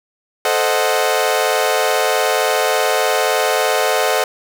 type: chord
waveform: sawtooth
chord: A diminished seventh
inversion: none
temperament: equal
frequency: 440 / 523.3 / 622.3 / 740 Hz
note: A4 / C5 / Eb5 / Gb5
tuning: 0 / 0 / 0 / 0 cents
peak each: -16 dBFS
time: 0.45-4.24 s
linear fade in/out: 2 ms
effects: none